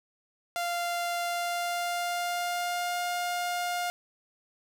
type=tone with pitch glide; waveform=sawtooth; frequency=695 to 707.6 Hz; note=F5 to F5; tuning=-9 to +23 cents; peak=-25 dBFS; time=0.56-3.9 s; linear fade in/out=0 ms; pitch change=+32 cents; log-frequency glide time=1.22-3.03 s; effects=none